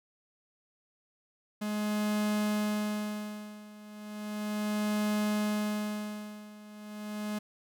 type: tone with tremolo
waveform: 45% pulse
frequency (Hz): 210.4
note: G#3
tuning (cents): +23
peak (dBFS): -27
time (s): 1.61-7.39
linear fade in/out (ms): 10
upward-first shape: sine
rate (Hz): 0.35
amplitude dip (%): 90
effects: none